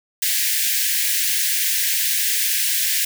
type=high-pass noise; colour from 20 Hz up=white; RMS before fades=-20 dBFS; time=0.22-3.05 s; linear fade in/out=5 ms; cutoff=1600 Hz; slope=96 dB/octave; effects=none